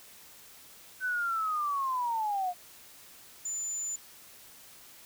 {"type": "linear sweep", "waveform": "sine", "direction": "down", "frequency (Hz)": [1529, 700], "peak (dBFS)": -28, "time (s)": [1, 2.54], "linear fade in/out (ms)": 50}
{"type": "tone", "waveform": "sine", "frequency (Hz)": 7040, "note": "A8", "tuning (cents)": 0, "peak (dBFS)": -32, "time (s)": [3.45, 3.96], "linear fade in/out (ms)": 5}
{"effects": ["white hiss -53 dBFS RMS until 5.05 s"]}